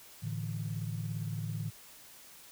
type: chord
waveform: sine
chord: A suspended fourth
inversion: none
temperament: equal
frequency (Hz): 110 / 146.83 / 164.81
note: A2 / D3 / E3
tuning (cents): 0 / 0 / 0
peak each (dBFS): -36 / -39 / -39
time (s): 0.22-1.71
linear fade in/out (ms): 20
effects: tanh soft clip ceiling -25 dBFS + white hiss -54 dBFS RMS until 2.51 s